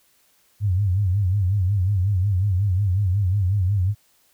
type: tone with vibrato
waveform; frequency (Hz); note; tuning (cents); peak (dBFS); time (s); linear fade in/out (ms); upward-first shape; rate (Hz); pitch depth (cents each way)
sine; 96.4; G2; -28; -17; 0.6-3.95; 50; sine; 5.5; 140
effects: white hiss -61 dBFS RMS until 4.33 s